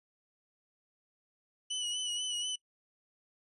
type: tone with vibrato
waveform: sawtooth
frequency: 2960 Hz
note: F#7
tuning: in tune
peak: -30 dBFS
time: 1.7-2.56 s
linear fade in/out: 10 ms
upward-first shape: sine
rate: 4.1 Hz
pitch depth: 40 cents each way
effects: noise-tail reverb RT60 0.1 s tail -24 dB re dry + resampled to 24000 Hz